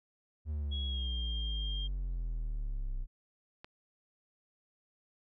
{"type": "exponential sweep", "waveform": "triangle", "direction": "down", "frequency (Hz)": [77.78, 31.27], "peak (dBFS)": -31, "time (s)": [0.45, 3.07], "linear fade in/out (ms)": 50}
{"type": "tone with pitch glide", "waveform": "sine", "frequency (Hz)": [3322, 3203], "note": ["G#7", "G7"], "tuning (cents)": [0, 37], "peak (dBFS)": -39, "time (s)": [0.71, 1.88], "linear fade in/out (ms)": 20, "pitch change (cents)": -63, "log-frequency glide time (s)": [0.88, 1.08]}
{"type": "click", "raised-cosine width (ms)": 0.3, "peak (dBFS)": -31, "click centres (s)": 3.645}
{"effects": []}